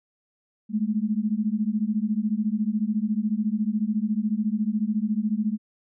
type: beating tone pair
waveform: sine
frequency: 206.6 / 220.6 Hz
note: G#3 / A3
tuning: -9 / +5 cents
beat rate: 14 Hz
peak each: -25 dBFS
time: 0.69-5.58 s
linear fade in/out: 50 ms
effects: none